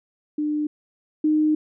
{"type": "tone pair in turn", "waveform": "sine", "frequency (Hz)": [300, 306.8], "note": ["D4", "D#4"], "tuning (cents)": [37, -24], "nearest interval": "unison", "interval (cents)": 39, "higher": "second", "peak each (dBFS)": [-21, -16], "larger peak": "second", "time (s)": [[0.38, 0.67], [1.24, 1.55]], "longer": "second", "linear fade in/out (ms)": 5, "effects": []}